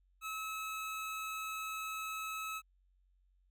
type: tone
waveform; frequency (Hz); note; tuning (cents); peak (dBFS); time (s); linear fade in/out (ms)
25% pulse; 1292; E6; -35; -35; 0.21-2.62; 50
effects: added 46 Hz sine -68 dBFS peak until 3.5 s